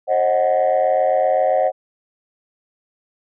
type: chord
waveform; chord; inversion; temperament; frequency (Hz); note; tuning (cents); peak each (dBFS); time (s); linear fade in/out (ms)
sine; C diminished; none; equal with one note detuned; 534.6 / 622.3 / 740; C5 / Eb5 / Gb5; +37 / 0 / 0; -17; 0.07-1.72; 50
effects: tanh soft clip ceiling -9 dBFS